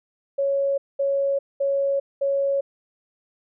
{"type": "tone bursts", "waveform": "sine", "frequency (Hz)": 554.4, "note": "C#5", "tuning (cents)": 0, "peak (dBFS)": -19, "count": 4, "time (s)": [0.38, 2.61], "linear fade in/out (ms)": 10, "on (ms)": 400, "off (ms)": 210, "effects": []}